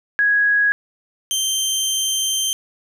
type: tone pair in turn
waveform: sine / 20% pulse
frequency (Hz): 1661.2 / 3136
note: G#6 / G7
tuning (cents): 0 / 0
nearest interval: major seventh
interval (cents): 1100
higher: second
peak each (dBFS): -13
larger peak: neither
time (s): 0.19-0.72 / 1.31-2.53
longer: second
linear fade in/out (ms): 0
effects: none